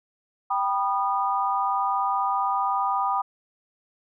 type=chord; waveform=sine; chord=G augmented; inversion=none; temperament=just; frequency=784 / 980 / 1225 Hz; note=G5 / B5 / D#6; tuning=0 / -14 / -27 cents; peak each=-26 dBFS; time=0.5-3.22 s; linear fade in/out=10 ms; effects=none